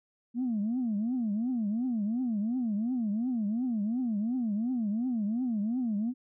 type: tone with vibrato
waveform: sine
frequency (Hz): 228.7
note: A#3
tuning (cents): -33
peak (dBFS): -26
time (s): 0.34-6.14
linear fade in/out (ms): 50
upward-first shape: triangle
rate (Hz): 2.8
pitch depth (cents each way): 250
effects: tanh soft clip ceiling -24 dBFS